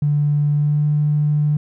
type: tone with pitch glide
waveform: triangle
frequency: 146.83 to 148.88 Hz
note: D3 to D3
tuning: 0 to +24 cents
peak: -10 dBFS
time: 0.02-1.57 s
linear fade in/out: 5 ms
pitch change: +24 cents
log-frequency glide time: 0.53-0.84 s
effects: tanh soft clip ceiling -12 dBFS